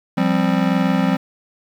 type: chord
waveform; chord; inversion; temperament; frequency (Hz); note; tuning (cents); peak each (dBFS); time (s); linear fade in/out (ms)
square; F suspended second; none; just; 174.61 / 196.44 / 261.9; F3 / G3 / C4; 0 / +4 / +2; -20; 0.17-1.17; 10
effects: low-pass 3000 Hz 12 dB/octave + 7-bit